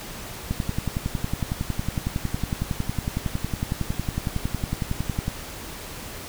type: click train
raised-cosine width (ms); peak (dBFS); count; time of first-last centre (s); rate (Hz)
5; -12; 53; 0.51-5.281; 10.9
effects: pink hiss -37 dBFS RMS until 6.28 s